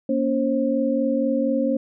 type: tone cluster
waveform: sine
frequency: 237.3 / 281.5 / 533 Hz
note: A#3 / C#4 / C5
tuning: +31 / +27 / +32 cents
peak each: -23 dBFS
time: 0.09-1.77 s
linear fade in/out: 5 ms
effects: none